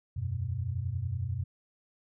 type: chord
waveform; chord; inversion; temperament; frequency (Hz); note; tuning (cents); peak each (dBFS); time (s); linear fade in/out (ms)
sine; E suspended second; none; equal with one note detuned; 82.41 / 93.63 / 123.47; E2 / F#2 / B2; 0 / +21 / 0; -39 / -33 / -34; 0.16-1.44; 10
effects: none